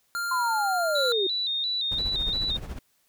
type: tone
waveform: square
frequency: 1396.9 Hz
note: F6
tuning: in tune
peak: -28 dBFS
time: 0.15-1.12 s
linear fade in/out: 0 ms
type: linear sweep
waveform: sine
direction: down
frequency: 1046.5 to 365.6 Hz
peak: -24 dBFS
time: 0.31-1.27 s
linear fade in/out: 5 ms
type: tone with vibrato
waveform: sine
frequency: 3814 Hz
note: A#7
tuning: 39 cents sharp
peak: -25 dBFS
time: 0.95-2.57 s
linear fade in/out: 5 ms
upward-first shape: square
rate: 2.9 Hz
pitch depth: 61 cents each way
type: noise with tremolo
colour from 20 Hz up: brown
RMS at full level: -32 dBFS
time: 1.91-2.79 s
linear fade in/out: 5 ms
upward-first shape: sine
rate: 14 Hz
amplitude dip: 65%
effects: white hiss -68 dBFS RMS until 3.08 s